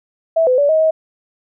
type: tone with pitch steps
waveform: sine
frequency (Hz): 654 / 507 / 574 / 632 / 636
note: E5 / B4 / D5 / D#5 / D#5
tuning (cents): -14 / +45 / -40 / +27 / +38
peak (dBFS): -10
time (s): 0.36-0.91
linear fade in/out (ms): 10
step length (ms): 110
effects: none